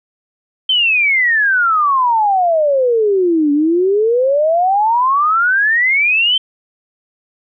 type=exponential two-way sweep; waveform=sine; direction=down then up; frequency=3136 to 284.4 to 3136 Hz; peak=-10 dBFS; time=0.69-6.38 s; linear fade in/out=5 ms; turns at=3.52 s; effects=none